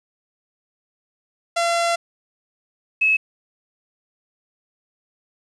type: tone pair in turn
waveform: sawtooth / sine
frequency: 682 / 2585 Hz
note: F5 / E7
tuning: -41 / -34 cents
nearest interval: octave + major seventh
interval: 2307 cents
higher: second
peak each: -14 dBFS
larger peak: neither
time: 1.56-1.96 / 3.01-3.17 s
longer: first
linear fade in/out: 10 ms
effects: resampled to 22050 Hz + 8-bit